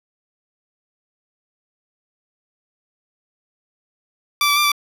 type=tone with pitch steps; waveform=15% pulse; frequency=1167 / 1155 / 1187 / 1164 Hz; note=D6 / D6 / D6 / D6; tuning=-11 / -29 / +18 / -16 cents; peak=-8 dBFS; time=4.41-4.718 s; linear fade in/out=2 ms; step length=77 ms; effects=none